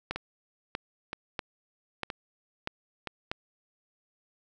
two click trains, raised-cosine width 0.3 ms, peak -18 / -15 dBFS, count 4 / 6, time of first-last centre 0.16-3.073 / 0.11-3.315 s, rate 1.03 / 1.56 Hz, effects none

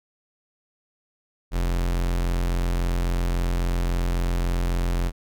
45% pulse tone, 43.65 Hz, F1, in tune, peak -21 dBFS, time 1.51-5.12 s, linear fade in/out 50 ms, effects none

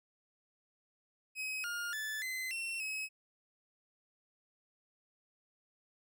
40% pulse tone with pitch steps, 2540 / 1418 / 1742 / 2046 / 2711 / 2560 Hz, D#7 / F6 / A6 / C7 / E7 / D#7, +35 / +26 / -18 / -39 / +48 / +49 cents, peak -36 dBFS, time 1.35-3.09 s, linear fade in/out 50 ms, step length 290 ms, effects none

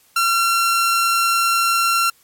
sawtooth tone, 1365 Hz, F6, 40 cents flat, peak -11 dBFS, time 0.16-2.1 s, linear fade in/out 5 ms, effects white hiss -55 dBFS RMS until 2.23 s + MP3 64 kbps

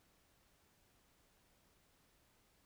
silence, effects pink hiss -73 dBFS RMS until 2.65 s

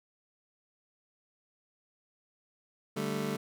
25% pulse chord, D suspended fourth, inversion none, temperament just, 146.83 / 195.78 / 220.2 Hz, D3 / G3 / A3, 0 / -2 / +2 cents, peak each -34 / -32 / -32 dBFS, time 2.96-3.37 s, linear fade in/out 10 ms, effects none

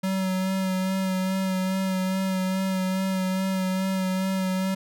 square tone with vibrato, 188.7 Hz, F#3, 34 cents sharp, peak -24 dBFS, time 0.03-4.75 s, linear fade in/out 10 ms, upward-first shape sine, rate 2.4 Hz, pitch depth 22 cents each way, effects none

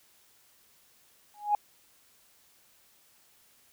sine tone with exponential growth, 830 Hz, G#5, 1 cent flat, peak -18 dBFS, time 1.34-1.55 s, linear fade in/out 2 ms, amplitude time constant 45 ms, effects tanh soft clip ceiling -14 dBFS + white hiss -63 dBFS RMS until 3.72 s

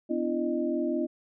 sine tone cluster, 250.3 / 292.7 / 335.8 / 613 Hz, B3 / D4 / E4 / D#5, +23 / -6 / +32 / -26 cents, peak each -31 / -33 / -29 / -34 dBFS, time 0.09-1.07 s, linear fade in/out 20 ms, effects none

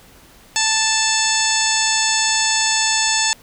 harmonic tone with a mistuned harmonic, 881 Hz, A5, 2 cents sharp, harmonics 1 / 2 / 3 / 4 / 5 / 6 / 7 / 8 / 9, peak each -24 / -24 / -24 / -24 / -24 / -24 / -24 / -24 / -24 dBFS, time 0.56-3.33 s, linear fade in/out 0 ms, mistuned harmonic 7, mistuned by +75 cents, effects pink hiss -47 dBFS RMS until 3.42 s

